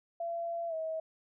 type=tone with pitch glide; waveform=sine; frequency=678 to 640.7 Hz; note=E5 to E5; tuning=+49 to -49 cents; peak=-33 dBFS; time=0.2-1 s; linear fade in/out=5 ms; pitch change=-98 cents; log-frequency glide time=0.68-0.74 s; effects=none